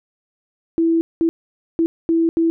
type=tone bursts at uneven times; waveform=sine; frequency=330.1 Hz; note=E4; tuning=2 cents sharp; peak=-13 dBFS; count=5; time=0.78-1.01 / 1.21-1.29 / 1.79-1.86 / 2.09-2.29 / 2.37-2.5 s; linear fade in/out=0 ms; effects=none